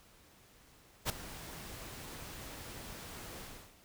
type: noise with ADSR envelope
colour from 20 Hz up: pink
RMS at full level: -30 dBFS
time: 1.05-3.76 s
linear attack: 47 ms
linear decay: 5 ms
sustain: -17 dB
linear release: 340 ms
effects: pink hiss -62 dBFS RMS until 3.84 s